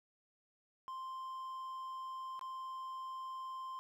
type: tone with dropouts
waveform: triangle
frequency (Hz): 1046.5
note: C6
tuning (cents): 0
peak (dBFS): -40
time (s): 0.88-3.79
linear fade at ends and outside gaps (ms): 0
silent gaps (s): 2.393-2.412
effects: none